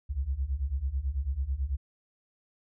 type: beating tone pair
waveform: sine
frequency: 62.7 / 71.8 Hz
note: B1 / D2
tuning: +27 / -39 cents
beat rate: 9.1 Hz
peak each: -32 / -30 dBFS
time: 0.09-1.77 s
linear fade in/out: 20 ms
effects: none